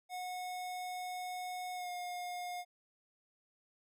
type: tone with pitch glide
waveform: square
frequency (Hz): 729 to 714.8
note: F#5 to F5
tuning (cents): -26 to +40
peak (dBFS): -40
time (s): 0.09-2.65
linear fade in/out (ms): 50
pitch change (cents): -34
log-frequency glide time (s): 1.75-1.89
effects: none